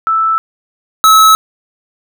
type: tone pair in turn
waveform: sine / square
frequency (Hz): 1318.5 / 1295.1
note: E6 / E6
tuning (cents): 0 / -31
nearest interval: unison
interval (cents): 31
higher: first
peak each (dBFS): -9 / -4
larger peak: second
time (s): 0.07-0.38 / 1.04-1.35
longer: neither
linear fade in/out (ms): 0
effects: none